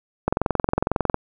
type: click train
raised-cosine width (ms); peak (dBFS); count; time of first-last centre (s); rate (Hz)
1; -5; 20; 0.28-1.144; 22
effects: none